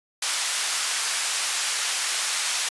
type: band-pass noise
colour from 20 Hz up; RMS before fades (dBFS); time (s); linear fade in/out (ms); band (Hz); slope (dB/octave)
white; -26; 0.22-2.69; 5; 980 to 9000; 12
effects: resampled to 24000 Hz